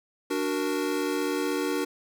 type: chord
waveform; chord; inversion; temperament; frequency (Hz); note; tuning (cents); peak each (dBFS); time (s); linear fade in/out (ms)
square; D augmented; none; equal; 293.7 / 370 / 466.2; D4 / F#4 / A#4; 0 / 0 / 0; -30 / -31 / -32; 0.3-1.85; 10
effects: none